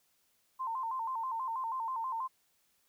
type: tone with vibrato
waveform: sine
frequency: 973 Hz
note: B5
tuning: 26 cents flat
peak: -33 dBFS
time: 0.59-2.28 s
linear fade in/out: 20 ms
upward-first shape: square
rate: 6.2 Hz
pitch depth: 120 cents each way
effects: white hiss -73 dBFS RMS until 2.88 s